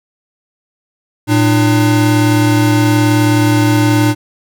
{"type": "tone pair together", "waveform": "square", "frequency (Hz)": [113.2, 300.6], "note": ["A2", "D4"], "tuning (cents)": [50, 40], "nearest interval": "octave + perfect fourth", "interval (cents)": 1690, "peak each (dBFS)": -12, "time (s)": [1.27, 4.15], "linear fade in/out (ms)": 50, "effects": []}